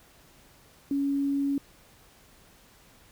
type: tone with quantisation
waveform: sine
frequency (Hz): 279.6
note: C#4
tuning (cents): +15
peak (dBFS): -24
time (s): 0.91-1.58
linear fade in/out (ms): 2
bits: 9
effects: pink hiss -57 dBFS RMS until 3.11 s